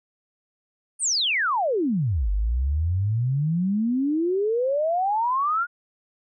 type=exponential two-way sweep; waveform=sine; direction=down then up; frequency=9540 to 47.37 to 1450 Hz; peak=-20 dBFS; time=0.99-5.67 s; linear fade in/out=50 ms; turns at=2.3 s; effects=none